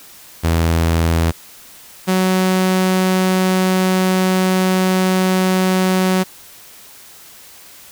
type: tone pair in turn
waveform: sawtooth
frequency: 82.7 / 186.3 Hz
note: E2 / F#3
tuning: +6 / +12 cents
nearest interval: octave + major second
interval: 1406 cents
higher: second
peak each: -9 dBFS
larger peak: neither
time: 0.43-1.32 / 2.07-6.24 s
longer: second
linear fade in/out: 20 ms
effects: white hiss -41 dBFS RMS until 7.91 s